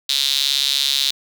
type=tone with high-pass filter; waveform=sawtooth; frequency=138.59 Hz; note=C#3; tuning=in tune; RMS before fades=-19 dBFS; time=0.09-1.11 s; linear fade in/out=5 ms; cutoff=3800 Hz; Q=5.7; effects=none